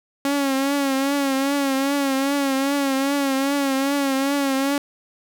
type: tone with vibrato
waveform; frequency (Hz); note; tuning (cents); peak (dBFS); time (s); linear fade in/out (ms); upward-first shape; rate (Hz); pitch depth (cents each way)
sawtooth; 275.5; C#4; -11; -15; 0.25-4.78; 2; triangle; 2.5; 68
effects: none